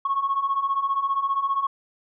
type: beating tone pair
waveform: sine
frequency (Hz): 1088 / 1103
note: C#6 / C#6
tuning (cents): -33 / -9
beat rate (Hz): 15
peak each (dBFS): -26 / -22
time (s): 0.05-1.67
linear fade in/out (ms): 5
effects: tanh soft clip ceiling -15 dBFS